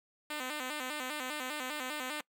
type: tone with vibrato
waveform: 5% pulse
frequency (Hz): 277.2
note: C#4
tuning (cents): 0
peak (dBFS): -25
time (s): 0.3-2.21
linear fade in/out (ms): 5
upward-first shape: square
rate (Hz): 5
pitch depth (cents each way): 140
effects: noise-tail reverb RT60 0.1 s tail -24 dB re dry